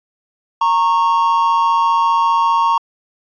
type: tone pair together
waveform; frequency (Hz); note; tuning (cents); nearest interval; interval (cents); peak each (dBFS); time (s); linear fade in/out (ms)
triangle; 925 / 1100; A#5 / C#6; -14 / -14; minor third; 300; -12 / -13; 0.61-2.78; 5
effects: resampled to 16000 Hz